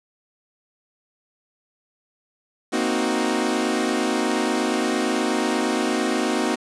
sawtooth chord, C half-diminished seventh, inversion third, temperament equal, 233.1 / 261.6 / 311.1 / 370 Hz, Bb3 / C4 / Eb4 / Gb4, 0 / 0 / 0 / 0 cents, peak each -22 dBFS, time 2.72-6.56 s, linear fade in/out 20 ms, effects resampled to 22050 Hz + 7-bit

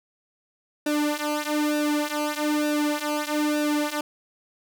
sawtooth tone with flanger, 298.2 Hz, D4, 27 cents sharp, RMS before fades -25 dBFS, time 0.86-4.01 s, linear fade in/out 5 ms, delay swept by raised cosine 0.93 to 3.93 ms, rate 1.1 Hz, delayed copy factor -0.85, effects none

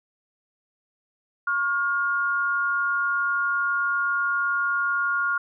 sine tone pair together, 1108 / 1415.6 Hz, C#6 / F6, -1 / +23 cents, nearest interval major third, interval 424 cents, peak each -28 / -22 dBFS, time 1.47-5.38 s, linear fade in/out 5 ms, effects none

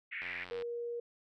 pink band-pass noise, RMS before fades -41 dBFS, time 0.11-0.45 s, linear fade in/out 20 ms, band 1800 to 2400 Hz, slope 48 dB/octave
click train, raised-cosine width 0.3 ms, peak -31 dBFS, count 37, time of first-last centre 0.22-0.622 s, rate 89.5 Hz
sine tone, 473.7 Hz, A#4, 28 cents sharp, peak -36 dBFS, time 0.51-1 s, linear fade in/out 5 ms
effects none

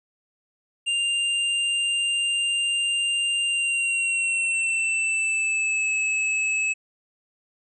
square tone with pitch glide, 2794 to 2592 Hz, F7 to E7, 0 to -30 cents, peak -22 dBFS, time 0.86-6.74 s, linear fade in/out 20 ms, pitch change -130 cents, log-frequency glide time 3.45-5.92 s, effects resampled to 22050 Hz

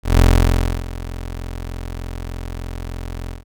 25% pulse tone with ADSR envelope, 43.32 Hz, F1, 13 cents flat, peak -4 dBFS, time 0.03-3.44 s, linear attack 160 ms, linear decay 650 ms, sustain -18 dB, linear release 140 ms, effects none

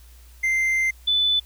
triangle / sine tone pair in turn, 2085 / 3494 Hz, C7 / A7, -7 / -13 cents, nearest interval major sixth, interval 894 cents, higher second, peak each -17 dBFS, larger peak neither, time 0.43-0.91 / 1.07-1.4 s, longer first, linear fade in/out 10 ms, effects added 60 Hz sine -45 dBFS peak until 1.45 s + white hiss -55 dBFS RMS until 1.45 s

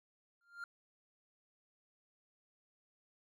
triangle tone with exponential growth, 1396.9 Hz, F6, in tune, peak -37 dBFS, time 0.41-0.64 s, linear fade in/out 2 ms, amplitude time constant 49 ms, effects none

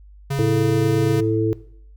square tone, 138.59 Hz, C#3, in tune, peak -21 dBFS, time 0.3-1.21 s, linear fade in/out 10 ms
harmonic tone, 110 Hz, A2, in tune, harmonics 1 / 3 / 4, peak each -21 / -21 / -21 dBFS, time 0.39-1.53 s, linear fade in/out 0 ms
effects noise-tail reverb RT60 0.6 s tail -18 dB re dry + added 50 Hz sine -42 dBFS peak until 1.96 s

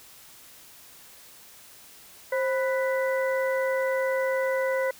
harmonic tone with a mistuned harmonic, 495.5 Hz, B4, 6 cents sharp, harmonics 1 / 2 / 3 / 4, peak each -24 / -34 / -35 / -33 dBFS, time 2.32-4.91 s, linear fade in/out 5 ms, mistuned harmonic 1, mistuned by +110 cents, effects white hiss -50 dBFS RMS until 4.99 s

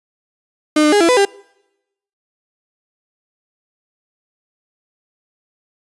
35% pulse tone with pitch steps, 304.4 / 301.3 / 412 / 335.7 / 499.2 / 398.7 Hz, D#4 / D4 / G#4 / E4 / B4 / G4, -38 / +44 / -14 / +32 / +19 / +29 cents, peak -8 dBFS, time 0.76-1.252 s, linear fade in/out 5 ms, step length 82 ms, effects noise-tail reverb RT60 0.9 s tail -25 dB re dry + resampled to 24000 Hz

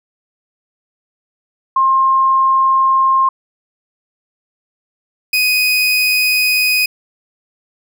sine / 30% pulse tone pair in turn, 1063 / 2499 Hz, C6 / D#7, +27 / +7 cents, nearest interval octave + minor third, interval 1480 cents, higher second, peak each -9 dBFS, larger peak neither, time 1.76-3.29 / 5.33-6.86 s, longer neither, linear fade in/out 5 ms, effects none

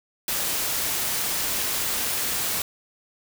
white noise, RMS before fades -26 dBFS, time 0.28-2.62 s, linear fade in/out 2 ms, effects none

